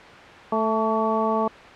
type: harmonic tone with a mistuned harmonic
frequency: 220 Hz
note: A3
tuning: in tune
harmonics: 1 / 2 / 3 / 4 / 5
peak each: -26 / -26 / -26 / -26 / -26 dBFS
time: 0.52-1.48 s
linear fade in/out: 5 ms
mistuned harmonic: 5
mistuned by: +45 cents
effects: white hiss -41 dBFS RMS until 1.75 s + low-pass 2000 Hz 12 dB/octave